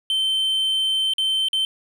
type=tone with dropouts; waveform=triangle; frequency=3097 Hz; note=G7; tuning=22 cents flat; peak=-17 dBFS; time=0.1-1.65 s; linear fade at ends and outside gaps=1 ms; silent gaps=1.136-1.182 / 1.485-1.531 s; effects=none